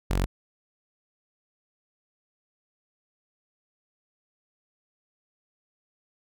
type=tone; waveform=sawtooth; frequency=46.25 Hz; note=F#1; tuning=in tune; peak=-19 dBFS; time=0.1-0.26 s; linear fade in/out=10 ms; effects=none